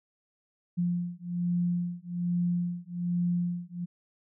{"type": "beating tone pair", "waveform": "sine", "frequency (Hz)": [174.61, 175.81], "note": ["F3", "F3"], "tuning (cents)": [0, 12], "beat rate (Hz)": 1.2, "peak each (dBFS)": -30, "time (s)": [0.77, 3.86], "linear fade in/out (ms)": 20, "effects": []}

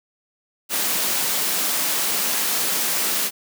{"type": "high-pass noise", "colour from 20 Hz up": "white", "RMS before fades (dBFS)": -22, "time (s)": [0.69, 3.31], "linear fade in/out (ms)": 50, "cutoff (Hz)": 160, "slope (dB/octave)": 48, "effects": []}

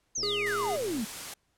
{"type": "exponential sweep", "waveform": "sine", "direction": "down", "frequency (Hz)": [6645, 200], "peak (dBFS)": -29, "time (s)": [0.15, 1.05], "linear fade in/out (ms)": 10}
{"type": "click train", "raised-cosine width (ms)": 2, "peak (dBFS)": -35, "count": 95, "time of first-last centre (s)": [0.18, 1.012], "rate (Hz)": 113}
{"type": "tone", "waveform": "square", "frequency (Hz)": 410.7, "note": "G#4", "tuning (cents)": -19, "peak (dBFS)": -32, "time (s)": [0.23, 0.76], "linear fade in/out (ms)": 0}
{"type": "noise", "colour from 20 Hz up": "white", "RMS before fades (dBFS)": -39, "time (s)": [0.46, 1.34], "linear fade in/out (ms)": 5}
{"effects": ["pink hiss -73 dBFS RMS until 1.57 s", "low-pass 11000 Hz 12 dB/octave"]}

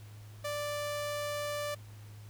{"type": "tone", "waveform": "sawtooth", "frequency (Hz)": 587.3, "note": "D5", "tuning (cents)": 0, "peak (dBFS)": -30, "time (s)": [0.44, 1.75], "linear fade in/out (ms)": 10, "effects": ["added 105 Hz sine -47 dBFS peak until 2.29 s", "pink hiss -59 dBFS RMS until 2.29 s"]}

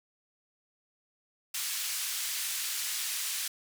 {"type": "band-pass noise", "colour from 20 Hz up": "white", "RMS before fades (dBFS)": -34, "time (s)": [1.54, 3.48], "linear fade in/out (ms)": 5, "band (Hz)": [1900, 12000], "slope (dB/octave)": 12, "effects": []}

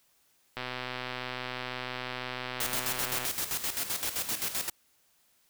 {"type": "click train", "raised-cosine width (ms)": 0.3, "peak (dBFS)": -19, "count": 339, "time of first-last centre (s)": [0.57, 3.253], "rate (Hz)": 126}
{"type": "noise with tremolo", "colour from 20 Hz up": "white", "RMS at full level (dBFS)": -31, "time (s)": [2.6, 4.7], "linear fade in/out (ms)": 5, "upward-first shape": "square", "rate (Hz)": 7.7, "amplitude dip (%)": 65}
{"effects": ["white hiss -68 dBFS RMS until 5.49 s"]}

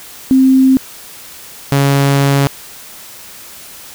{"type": "tone pair in turn", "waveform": ["sine", "sawtooth"], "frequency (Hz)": [263.2, 139.43], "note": ["C4", "C#3"], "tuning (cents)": [10, 10], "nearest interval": "major seventh", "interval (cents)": 1100, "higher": "first", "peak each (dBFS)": -5, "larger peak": "neither", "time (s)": [[0.31, 0.77], [1.72, 2.47]], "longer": "second", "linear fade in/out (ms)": 0, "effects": ["white hiss -34 dBFS RMS until 3.94 s"]}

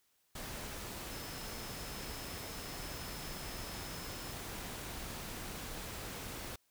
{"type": "tone in noise", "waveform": "sine", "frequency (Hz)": 5200, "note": "E8", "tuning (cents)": -24, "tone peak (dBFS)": -53, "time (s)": [1.11, 4.33], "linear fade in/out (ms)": 5, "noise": "pink", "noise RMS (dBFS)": -44, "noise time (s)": [0.35, 6.56], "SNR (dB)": -12, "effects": ["white hiss -75 dBFS RMS until 6.7 s"]}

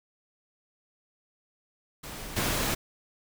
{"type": "noise with level steps", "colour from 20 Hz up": "pink", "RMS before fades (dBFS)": [-40, -28], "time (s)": [2.03, 2.75], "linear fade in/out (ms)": 10, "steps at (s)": 2.36, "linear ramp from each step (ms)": 10, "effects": []}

